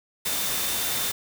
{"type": "tone in noise", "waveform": "sine", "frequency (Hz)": 3592, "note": "A7", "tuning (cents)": 35, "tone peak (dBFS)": -35, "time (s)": [0.25, 1.12], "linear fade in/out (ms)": 10, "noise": "white", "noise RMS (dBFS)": -27, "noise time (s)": [0.25, 1.12], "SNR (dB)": -11, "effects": []}